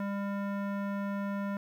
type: tone with low-pass filter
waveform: square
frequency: 200 Hz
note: G3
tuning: 35 cents sharp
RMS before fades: -34 dBFS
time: 0-1.57 s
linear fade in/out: 2 ms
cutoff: 1500 Hz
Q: 1.5
effects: 10-bit